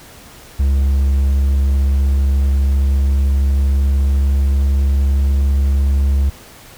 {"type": "tone with pitch glide", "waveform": "triangle", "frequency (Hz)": [68.5, 68.94], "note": ["C#2", "C#2"], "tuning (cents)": [-20, -9], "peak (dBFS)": -9, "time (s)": [0.59, 6.3], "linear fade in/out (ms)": 10, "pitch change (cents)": 11, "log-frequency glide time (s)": [2.51, 5.79], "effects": ["pink hiss -40 dBFS RMS until 6.77 s"]}